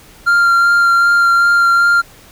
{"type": "tone with vibrato", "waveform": "triangle", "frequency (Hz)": 1389, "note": "F6", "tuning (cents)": -10, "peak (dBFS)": -6, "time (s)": [0.26, 2.02], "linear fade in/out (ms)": 20, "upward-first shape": "sine", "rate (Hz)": 2.6, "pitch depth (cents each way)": 12, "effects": ["pink hiss -42 dBFS RMS until 2.31 s"]}